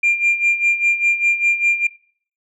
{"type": "tone with tremolo", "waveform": "sine", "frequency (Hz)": 2390, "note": "D7", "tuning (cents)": 30, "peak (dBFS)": -10, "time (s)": [0.03, 1.87], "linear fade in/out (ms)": 5, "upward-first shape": "sine", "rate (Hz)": 5, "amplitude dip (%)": 80, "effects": ["noise-tail reverb RT60 0.5 s tail -21 dB re dry", "tanh soft clip ceiling -9 dBFS"]}